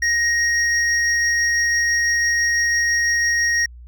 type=tone pair together; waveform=triangle; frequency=1874 / 5616 Hz; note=A#6 / F8; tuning=+9 / +9 cents; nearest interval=octave + perfect fifth; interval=1900 cents; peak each=-15 / -22 dBFS; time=0.02-3.66 s; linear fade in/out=5 ms; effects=added 60 Hz sine -37 dBFS peak until 3.87 s